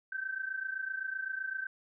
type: tone pair together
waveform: sine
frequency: 1540.2 / 1568 Hz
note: G6 / G6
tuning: -31 / 0 cents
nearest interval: unison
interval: 31 cents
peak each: -36 / -39 dBFS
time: 0.12-1.67 s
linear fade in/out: 5 ms
effects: none